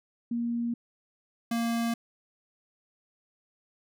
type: tone pair in turn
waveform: sine / square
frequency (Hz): 235.7 / 232.2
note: A#3 / A#3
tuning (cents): +19 / -7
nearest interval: unison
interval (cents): 26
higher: first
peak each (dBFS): -27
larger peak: neither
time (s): 0.31-0.74 / 1.51-1.94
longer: neither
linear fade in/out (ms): 5
effects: none